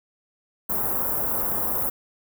white band-stop noise, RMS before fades -25 dBFS, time 0.69-1.9 s, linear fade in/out 10 ms, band 1200 to 13000 Hz, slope 24 dB/octave, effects none

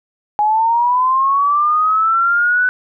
sine linear sweep, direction up, 830.6 to 1502 Hz, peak -11 dBFS, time 0.39-2.69 s, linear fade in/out 0 ms, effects none

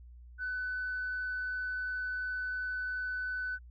sine tone with frequency modulation, 1502 Hz, F#6, 26 cents sharp, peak -32 dBFS, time 0.38-3.59 s, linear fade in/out 50 ms, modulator 22.8 Hz, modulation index 0.22, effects tanh soft clip ceiling -29 dBFS + added 60 Hz sine -49 dBFS peak until 3.7 s

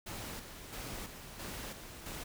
pink noise with tremolo, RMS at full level -43 dBFS, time 0.06-2.24 s, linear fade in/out 10 ms, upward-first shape square, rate 1.5 Hz, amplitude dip 50%, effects none

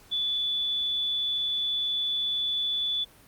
sine tone, 3462 Hz, A7, 29 cents flat, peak -25 dBFS, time 0.11-3.05 s, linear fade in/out 20 ms, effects pink hiss -55 dBFS RMS until 3.27 s + Opus 48 kbps

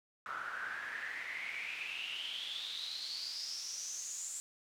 pink noise with band-pass filter sweep, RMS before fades -42 dBFS, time 0.26-4.4 s, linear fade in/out 0 ms, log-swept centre 1300 to 7600 Hz, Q 8.8, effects none

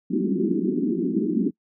pink band-pass noise, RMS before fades -23 dBFS, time 0.1-1.51 s, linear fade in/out 20 ms, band 180 to 390 Hz, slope 96 dB/octave, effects noise-tail reverb RT60 0.1 s tail -25 dB re dry

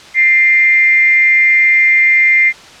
sine tone with frequency modulation, 2093 Hz, C7, in tune, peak -6 dBFS, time 0.14-2.53 s, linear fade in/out 50 ms, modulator 302 Hz, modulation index 0.32, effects white hiss -36 dBFS RMS until 2.8 s + low-pass 5000 Hz 12 dB/octave

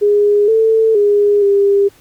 sine tone with pitch steps, 412.1 / 444.8 / 410.3 / 400.2 Hz, G#4 / A4 / G#4 / G4, -13 / +19 / -21 / +36 cents, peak -8 dBFS, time 0.01-1.89 s, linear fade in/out 20 ms, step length 470 ms, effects pink hiss -48 dBFS RMS until 2 s

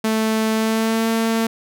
sawtooth tone with pitch glide, 220 to 225.7 Hz, A3 to A3, 0 to +44 cents, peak -13 dBFS, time 0.04-1.47 s, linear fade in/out 5 ms, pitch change +44 cents, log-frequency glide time 0.53-1.08 s, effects none

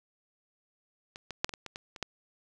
clicks, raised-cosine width 0.2 ms, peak -26 / -21 / -8 / -20 / -22 / -23 / -22 / -27 / -15 dBFS, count 9, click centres 1.159 / 1.307 / 1.445 / 1.493 / 1.538 / 1.663 / 1.759 / 1.962 / 2.027 s, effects none

